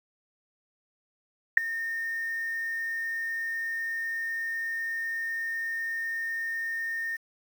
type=tone with ADSR envelope; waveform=sine; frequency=1828 Hz; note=A#6; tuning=34 cents flat; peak=-8 dBFS; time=1.57-7.17 s; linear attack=6 ms; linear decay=3 ms; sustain=-21 dB; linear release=16 ms; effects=8-bit